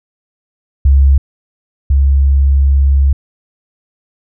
sine tone pair in turn, 68.5 / 68.78 Hz, C#2 / C#2, -20 / -13 cents, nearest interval unison, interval 7 cents, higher second, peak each -4 / -6 dBFS, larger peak first, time 0.85-1.18 / 1.9-3.13 s, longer second, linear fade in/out 5 ms, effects none

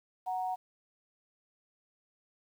sine tone pair together, 740 / 933.5 Hz, F#5 / A#5, 0 / +2 cents, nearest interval major third, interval 402 cents, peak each -32 / -39 dBFS, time 0.26-0.56 s, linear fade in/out 20 ms, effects 10-bit

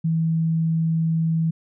sine tone, 162.6 Hz, E3, 23 cents flat, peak -18 dBFS, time 0.04-1.51 s, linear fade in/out 10 ms, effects none

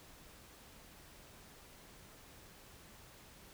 silence, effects pink hiss -58 dBFS RMS until 3.53 s

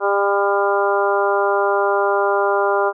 harmonic tone, 200 Hz, G3, 35 cents sharp, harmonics 2 / 3 / 4 / 5 / 6 / 7, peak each -19 / -21 / -22 / -23 / -24 / -24 dBFS, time 0-2.93 s, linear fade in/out 50 ms, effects none

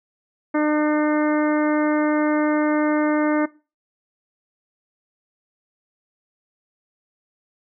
harmonic tone, 301.9 Hz, D4, 48 cents sharp, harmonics 1 / 2 / 3 / 4 / 5 / 6 / 7, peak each -18 / -24 / -28 / -30 / -32 / -34 / -35 dBFS, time 0.54-3.46 s, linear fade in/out 10 ms, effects noise-tail reverb RT60 0.3 s tail -19 dB re dry

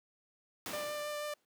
pink noise with exponential decay, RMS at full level -38 dBFS, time 0.66-1.45 s, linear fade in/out 1 ms, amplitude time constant 170 ms
sawtooth tone with vibrato, 594 Hz, D5, 20 cents sharp, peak -33 dBFS, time 0.73-1.34 s, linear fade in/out 5 ms, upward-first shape triangle, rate 6.2 Hz, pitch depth 11 cents each way
effects high-pass 200 Hz 12 dB/octave

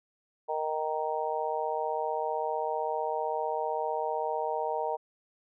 harmonic tone, 155.56 Hz, D#3, in tune, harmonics 3 / 4 / 5 / 6, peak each -34 / -34 / -34 / -34 dBFS, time 0.48-4.97 s, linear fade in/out 20 ms, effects none

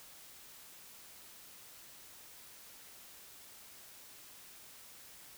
silence, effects white hiss -55 dBFS RMS until 5.37 s

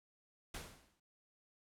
pink noise with exponential decay, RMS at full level -43 dBFS, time 0.54-1 s, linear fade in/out 5 ms, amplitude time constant 100 ms, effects low-pass 12000 Hz 12 dB/octave

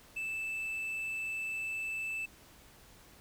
triangle tone, 2637 Hz, E7, in tune, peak -33 dBFS, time 0.16-2.26 s, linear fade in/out 10 ms, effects pink hiss -58 dBFS RMS until 3.2 s

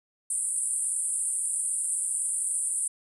pink band-pass noise, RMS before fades -29 dBFS, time 0.3-2.88 s, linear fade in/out 5 ms, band 8500 to 9800 Hz, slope 96 dB/octave, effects none

